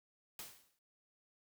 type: noise with exponential decay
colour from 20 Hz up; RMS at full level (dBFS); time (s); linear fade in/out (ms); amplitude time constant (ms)
white; -45; 0.39-0.79; 2; 85
effects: none